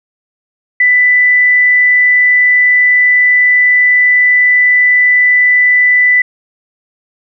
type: tone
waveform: sine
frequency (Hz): 1988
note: B6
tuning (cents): +11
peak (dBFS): -5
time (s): 0.8-6.22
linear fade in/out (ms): 5
effects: none